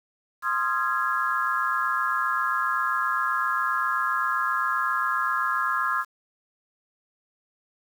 sine chord, F minor seventh, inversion second, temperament equal with one note detuned, 1046.5 / 1244.5 / 1372.1 / 1661.2 Hz, C6 / Eb6 / F6 / Ab6, 0 / 0 / -31 / 0 cents, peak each -28 dBFS, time 0.42-6.05 s, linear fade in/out 50 ms, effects 8-bit

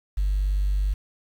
sine tone, 49 Hz, G1, in tune, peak -19 dBFS, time 0.17-0.94 s, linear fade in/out 10 ms, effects tanh soft clip ceiling -16 dBFS + 8-bit

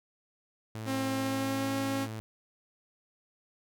sawtooth tone, 110 Hz, A2, in tune, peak -33 dBFS, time 0.75-2.2 s, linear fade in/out 0 ms
sawtooth tone with pitch glide, 267 to 272 Hz, C4 to C#4, +35 to -33 cents, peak -26 dBFS, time 0.85-2.08 s, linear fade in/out 50 ms, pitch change +32 cents, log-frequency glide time 1.14-1.74 s
effects none

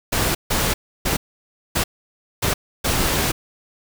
pink noise bursts at uneven times, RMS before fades -20 dBFS, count 6, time 0.12-0.35 / 0.5-0.74 / 1.05-1.17 / 1.75-1.84 / 2.42-2.54 / 2.84-3.32 s, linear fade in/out 10 ms, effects none

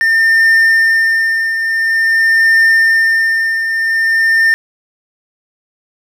triangle tone with tremolo, 1806 Hz, A6, 45 cents sharp, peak -4 dBFS, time 0.01-4.54 s, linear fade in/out 0 ms, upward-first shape triangle, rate 0.48 Hz, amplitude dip 60%, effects none

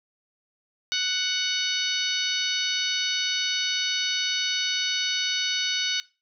harmonic tone with a mistuned harmonic, 742 Hz, F#5, 5 cents sharp, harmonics 2 / 3 / 4 / 5 / 6 / 7 / 8, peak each -33 / -33 / -29 / -28 / -30 / -38 / -34 dBFS, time 0.92-6 s, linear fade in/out 0 ms, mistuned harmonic 7, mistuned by -16 cents, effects noise-tail reverb RT60 0.3 s tail -21 dB re dry

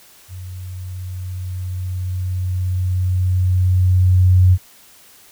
sine tone with level ramp, 91.7 Hz, F#2, 15 cents flat, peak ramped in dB -29 to -7 dBFS, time 0.28-4.58 s, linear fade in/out 50 ms, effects white hiss -47 dBFS RMS until 5.31 s

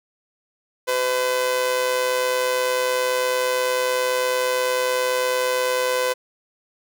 sawtooth tone with amplitude modulation, 506 Hz, B4, 42 cents sharp, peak -13 dBFS, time 0.87-6.14 s, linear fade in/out 20 ms, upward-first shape sine, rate 129 Hz, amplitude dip 55%, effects none

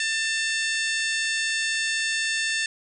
harmonic tone with a mistuned harmonic, 892 Hz, A5, 23 cents sharp, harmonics 2 / 3 / 4 / 5 / 6 / 7 / 8 / 9 / 10, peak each -26 / -30 / -32 / -34 / -36 / -37 / -38 / -39 / -40 dBFS, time 0-2.66 s, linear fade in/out 2 ms, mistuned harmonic 7, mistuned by +56 cents, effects none

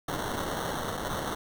blue noise with sample-and-hold, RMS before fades -33 dBFS, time 0.08-1.35 s, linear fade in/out 5 ms, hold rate 2450 Hz, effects none

